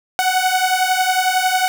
sawtooth beating tone pair, 738 / 749 Hz, F#5 / F#5, -5 / +21 cents, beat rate 11 Hz, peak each -14 dBFS, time 0.19-1.68 s, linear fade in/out 0 ms, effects none

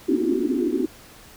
white band-pass noise, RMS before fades -22 dBFS, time 0.08-0.86 s, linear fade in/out 5 ms, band 240 to 380 Hz, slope 96 dB/octave, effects pink hiss -47 dBFS RMS until 1.36 s

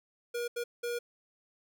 square tone bursts at uneven times, 477.7 Hz, A#4, 42 cents sharp, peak -33 dBFS, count 3, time 0.34-0.48 / 0.56-0.64 / 0.83-0.99 s, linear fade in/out 10 ms, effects none

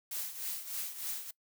blue noise with tremolo, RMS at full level -36 dBFS, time 0.11-1.31 s, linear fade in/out 5 ms, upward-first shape triangle, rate 3.3 Hz, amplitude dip 75%, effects noise-tail reverb RT60 0.1 s tail -22 dB re dry

